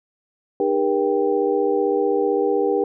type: tone cluster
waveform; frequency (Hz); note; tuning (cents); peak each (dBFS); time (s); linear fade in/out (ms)
sine; 305.1 / 402.8 / 478.5 / 785; D#4 / G4 / A#4 / G5; -34 / +47 / +45 / +2; -25 / -20 / -21 / -27; 0.6-2.84; 2
effects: none